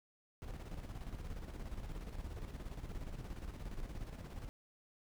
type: noise with tremolo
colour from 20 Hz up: brown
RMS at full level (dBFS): -43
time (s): 0.42-4.49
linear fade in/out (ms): 0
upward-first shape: square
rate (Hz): 17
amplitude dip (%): 50
effects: none